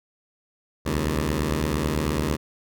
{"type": "beating tone pair", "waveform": "10% pulse", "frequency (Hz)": [68.4, 77.3], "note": ["C#2", "D#2"], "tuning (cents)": [-23, -11], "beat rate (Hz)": 8.9, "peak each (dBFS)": [-19, -16], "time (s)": [0.85, 2.37], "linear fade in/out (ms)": 20, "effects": []}